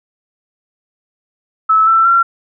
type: tone with pitch steps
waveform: sine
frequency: 1303 / 1334.2 / 1366.2 Hz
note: E6 / E6 / F6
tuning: -20 / +20 / -38 cents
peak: -7 dBFS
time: 1.69-2.23 s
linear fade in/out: 10 ms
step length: 180 ms
effects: none